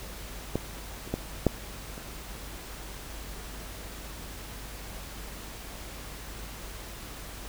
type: clicks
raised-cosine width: 2 ms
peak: -13 / -28 / -14 / -7 / -28 dBFS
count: 5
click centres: 0.556 / 1.076 / 1.14 / 1.467 / 1.979 s
effects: added 50 Hz sine -43 dBFS peak until 7.48 s + pink hiss -43 dBFS RMS until 7.48 s